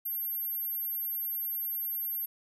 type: tone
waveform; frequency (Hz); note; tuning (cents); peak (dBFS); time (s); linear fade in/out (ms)
sine; 12610; G9; +9; -31; 0.05-2.26; 10
effects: none